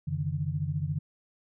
sine tone cluster, 90.9 / 141.5 / 155.8 Hz, F#2 / C#3 / D#3, -30 / +36 / +3 cents, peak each -35 / -31 / -32 dBFS, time 0.07-0.99 s, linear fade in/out 10 ms, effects none

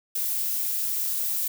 violet noise, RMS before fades -27 dBFS, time 0.15-1.48 s, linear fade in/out 5 ms, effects none

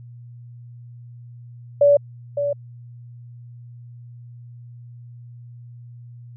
sine tone with echo, 574 Hz, D5, 40 cents flat, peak -10 dBFS, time 1.81-1.97 s, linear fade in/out 5 ms, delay 560 ms, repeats 1, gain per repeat -9 dB, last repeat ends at 2.53 s, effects added 120 Hz sine -38 dBFS peak until 6.36 s

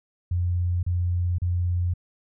sine tone bursts, 88.3 Hz, F2, 20 cents sharp, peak -21 dBFS, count 3, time 0.31-1.938 s, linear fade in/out 5 ms, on 520 ms, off 34 ms, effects none

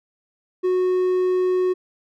triangle tone, 367 Hz, F#4, 14 cents flat, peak -15 dBFS, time 0.63-1.74 s, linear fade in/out 20 ms, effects none

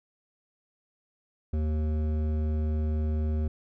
sine tone with hard clipping, 77 Hz, D#2, 17 cents flat, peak -27 dBFS, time 1.53-3.48 s, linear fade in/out 5 ms, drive 12 dB, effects none

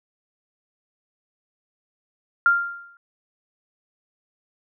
sine tone with exponential decay, 1394 Hz, F6, 4 cents flat, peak -11 dBFS, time 2.46-2.97 s, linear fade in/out 1 ms, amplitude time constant 110 ms, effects none

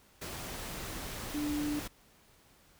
sine tone in noise, 295.7 Hz, D4, 12 cents sharp, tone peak -31 dBFS, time 1.34-1.8 s, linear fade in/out 10 ms, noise pink, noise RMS -41 dBFS, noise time 0.21-1.88 s, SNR +7 dB, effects pink hiss -63 dBFS RMS until 2.79 s

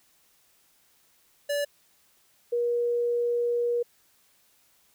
square / sine tone pair in turn, 577 / 477.7 Hz, D5 / A#4, -31 / +42 cents, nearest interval minor third, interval 327 cents, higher first, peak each -26 / -23 dBFS, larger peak second, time 1.49-1.65 / 2.52-3.83 s, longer second, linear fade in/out 10 ms, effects white hiss -64 dBFS RMS until 4.94 s

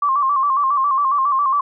sine tone with vibrato, 1108.7 Hz, C#6, in tune, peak -14 dBFS, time 0.02-1.61 s, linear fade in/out 5 ms, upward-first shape square, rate 7.3 Hz, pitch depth 72 cents each way, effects none

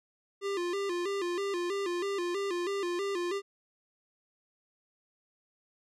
square tone with vibrato, 373.4 Hz, F#4, 16 cents sharp, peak -31 dBFS, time 0.41-3.42 s, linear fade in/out 50 ms, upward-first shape square, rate 3.1 Hz, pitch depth 110 cents each way, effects low-pass 7000 Hz 12 dB/octave

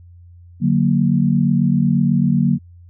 sine chord, D augmented, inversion none, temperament equal, 146.83 / 185 / 233.1 Hz, D3 / F#3 / A#3, 0 / 0 / 0 cents, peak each -17 dBFS, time 0.6-2.59 s, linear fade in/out 50 ms, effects added 87 Hz sine -40 dBFS peak until 2.89 s

